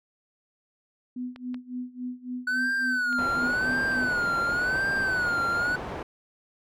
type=tone with tremolo; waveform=sine; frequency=249.4 Hz; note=B3; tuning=17 cents sharp; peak=-29 dBFS; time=1.16-4.09 s; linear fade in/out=5 ms; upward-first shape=sine; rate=3.6 Hz; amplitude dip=90%
type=clicks; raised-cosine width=0.3 ms; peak=-27 dBFS; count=4; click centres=1.361 / 1.544 / 3.128 / 3.919 s
type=tone with vibrato; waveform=triangle; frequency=1480 Hz; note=F#6; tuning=in tune; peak=-22 dBFS; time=2.47-5.76 s; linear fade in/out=5 ms; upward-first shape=sine; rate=0.92 Hz; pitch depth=120 cents each way
type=low-pass noise; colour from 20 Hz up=white; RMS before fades=-35 dBFS; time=3.18-6.03 s; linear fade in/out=5 ms; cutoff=860 Hz; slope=12 dB/octave
effects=none